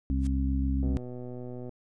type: harmonic tone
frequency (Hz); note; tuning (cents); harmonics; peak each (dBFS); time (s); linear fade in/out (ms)
67; C2; +42; 1 / 2 / 3 / 4; -26 / -36 / -36 / -31; 0.1-0.97; 0
type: noise with exponential growth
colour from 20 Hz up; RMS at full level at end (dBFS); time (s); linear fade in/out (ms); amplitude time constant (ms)
white; -42; 0.18-0.27; 2; 19
type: click train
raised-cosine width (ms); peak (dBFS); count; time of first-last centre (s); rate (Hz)
2; -28; 108; 0.83-1.693; 124
effects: resampled to 22050 Hz